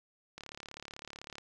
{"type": "click train", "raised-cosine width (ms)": 0.2, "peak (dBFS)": -27, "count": 37, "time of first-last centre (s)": [0.38, 1.383], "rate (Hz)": 35.9, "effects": []}